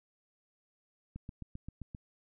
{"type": "click train", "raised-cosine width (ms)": 5, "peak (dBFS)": -30, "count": 7, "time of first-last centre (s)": [1.16, 1.948], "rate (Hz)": 7.61, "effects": []}